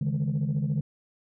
sine chord, C# suspended second, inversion none, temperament equal with one note detuned, 141.34 / 155.56 / 207.7 Hz, C#3 / D#3 / G#3, +34 / 0 / 0 cents, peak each -26 / -27 / -30 dBFS, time 0.01-0.81 s, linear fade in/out 5 ms, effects tanh soft clip ceiling -20 dBFS

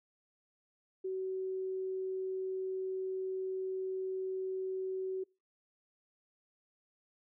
sine tone, 377.3 Hz, F#4, 34 cents sharp, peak -34 dBFS, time 1.04-5.24 s, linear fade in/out 10 ms, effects noise-tail reverb RT60 0.3 s tail -26 dB re dry

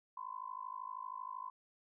sine tone with amplitude modulation, 1022 Hz, C6, 41 cents flat, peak -38 dBFS, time 0.17-1.5 s, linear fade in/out 5 ms, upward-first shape sine, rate 52.8 Hz, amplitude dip 100%, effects none

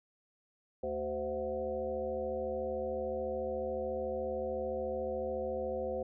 harmonic tone with a mistuned harmonic, 73.8 Hz, D2, 9 cents sharp, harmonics 1 / 3 / 5 / 7 / 9 / 10, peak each -46 / -45 / -41 / -35 / -44 / -45 dBFS, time 0.83-6.03 s, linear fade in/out 5 ms, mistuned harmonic 5, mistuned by +49 cents, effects none

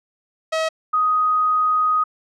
sawtooth / sine tone pair in turn, 640 / 1250 Hz, D#5 / D#6, +49 / +8 cents, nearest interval octave, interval 1159 cents, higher second, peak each -15 dBFS, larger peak neither, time 0.52-0.69 / 0.93-2.04 s, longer second, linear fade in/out 10 ms, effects low-pass 6000 Hz 12 dB/octave

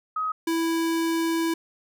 sine / square tone pair in turn, 1264 / 329.7 Hz, D#6 / E4, +27 / 0 cents, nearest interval octave + major seventh, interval 2327 cents, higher first, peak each -24 / -23 dBFS, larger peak second, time 0.16-0.32 / 0.47-1.54 s, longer second, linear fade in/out 5 ms, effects none

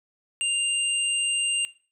sine tone pair together, 2794 / 8274 Hz, F7 / C9, 0 / -20 cents, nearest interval octave + perfect fifth, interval 1880 cents, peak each -24 / -28 dBFS, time 0.41-1.65 s, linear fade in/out 0 ms, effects noise-tail reverb RT60 0.4 s tail -18 dB re dry

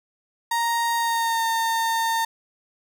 35% pulse tone with pitch glide, 932.3 to 910 Hz, A#5 to A#5, 0 to -42 cents, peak -19 dBFS, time 0.51-2.25 s, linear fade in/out 5 ms, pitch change -42 cents, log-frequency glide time 0.96-1.44 s, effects none

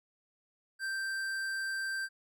sine tone with tanh clipping, 1568 Hz, G6, in tune, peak -35 dBFS, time 0.79-2.09 s, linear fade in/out 50 ms, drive 15 dB, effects none

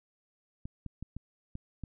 clicks, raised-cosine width 5 ms, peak -27 dBFS, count 6, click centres 0.655 / 0.863 / 1.026 / 1.166 / 1.554 / 1.837 s, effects none

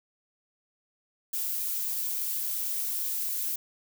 violet noise with flanger, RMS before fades -31 dBFS, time 1.33-3.56 s, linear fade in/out 5 ms, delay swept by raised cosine 1.4 to 6.9 ms, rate 3.5 Hz, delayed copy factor -0.6, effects none

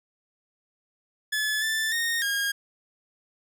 sawtooth tone with pitch steps, 1721 / 1764 / 1850 / 1626 Hz, A6 / A6 / A#6 / G#6, -39 / +4 / -14 / -37 cents, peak -21 dBFS, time 1.32-2.52 s, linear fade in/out 10 ms, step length 300 ms, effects none

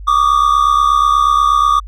triangle tone pair together, 1148.7 / 1217 Hz, D6 / D#6, -39 / -39 cents, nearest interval minor second, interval 100 cents, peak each -10 dBFS, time 0.07-1.8 s, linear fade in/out 10 ms, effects added 49 Hz sine -27 dBFS peak until 1.87 s

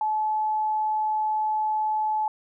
sine tone, 861 Hz, A5, 38 cents flat, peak -22 dBFS, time 0.01-2.28 s, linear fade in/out 2 ms, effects none

